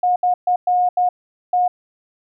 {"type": "tone bursts at uneven times", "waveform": "sine", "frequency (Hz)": 721, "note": "F#5", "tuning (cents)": -45, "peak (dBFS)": -13, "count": 6, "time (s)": [[0.03, 0.16], [0.23, 0.34], [0.47, 0.56], [0.67, 0.89], [0.97, 1.09], [1.53, 1.68]], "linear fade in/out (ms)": 5, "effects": []}